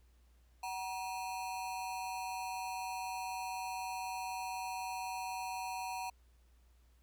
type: ring-modulated tone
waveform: square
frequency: 852 Hz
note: G#5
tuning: 44 cents sharp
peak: -36 dBFS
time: 0.63-6.1 s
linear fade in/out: 5 ms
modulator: 100 Hz
effects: added 60 Hz sine -63 dBFS peak until 7.02 s + pink hiss -75 dBFS RMS until 7.02 s